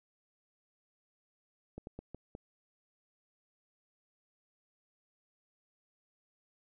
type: slowing click train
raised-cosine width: 2 ms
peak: -30 dBFS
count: 5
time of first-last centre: 1.78-2.351 s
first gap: 91 ms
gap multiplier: 1.31
effects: none